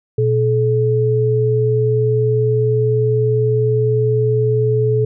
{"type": "tone pair together", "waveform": "sine", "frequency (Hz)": [120.52, 430], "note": ["B2", "A4"], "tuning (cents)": [-42, -40], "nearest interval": "octave + minor seventh", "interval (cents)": 2202, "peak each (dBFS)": -15, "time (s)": [0.18, 5.05], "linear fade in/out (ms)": 5, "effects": []}